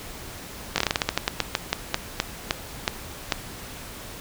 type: slowing click train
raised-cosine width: 0.2 ms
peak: -3 dBFS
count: 19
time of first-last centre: 0.76-3.322 s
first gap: 20 ms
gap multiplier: 1.2
effects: pink hiss -39 dBFS RMS until 4.2 s